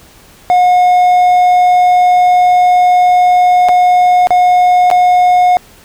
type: tone with dropouts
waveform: triangle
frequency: 722 Hz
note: F#5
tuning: 43 cents flat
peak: -3 dBFS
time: 0.5-5.57 s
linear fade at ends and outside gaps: 0 ms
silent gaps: 3.686-3.691 / 4.271-4.306 / 4.902-4.913 s
effects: pink hiss -41 dBFS RMS until 5.84 s